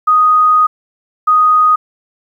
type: tone pair in turn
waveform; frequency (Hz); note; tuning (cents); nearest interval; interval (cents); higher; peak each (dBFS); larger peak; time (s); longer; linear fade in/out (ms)
sine; 1245 / 1245; D#6 / D#6; +1 / +1; unison; 0; neither; -6; neither; 0.07-0.67 / 1.27-1.76; first; 10
effects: 8-bit